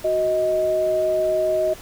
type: tone pair together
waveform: sine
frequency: 370 / 628.2 Hz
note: F#4 / D#5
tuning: 0 / +16 cents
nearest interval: major sixth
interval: 916 cents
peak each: -25 / -18 dBFS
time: 0.04-1.74 s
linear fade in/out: 10 ms
effects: pink hiss -41 dBFS RMS until 1.81 s